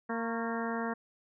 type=harmonic tone with a mistuned harmonic; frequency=230.2 Hz; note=A#3; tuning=22 cents flat; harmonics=1 / 2 / 3 / 4 / 5 / 6 / 7 / 8; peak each=-35 / -38 / -40 / -41 / -42 / -43 / -43 / -44 dBFS; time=0.09-0.94 s; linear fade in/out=10 ms; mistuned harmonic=5; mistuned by=-57 cents; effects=none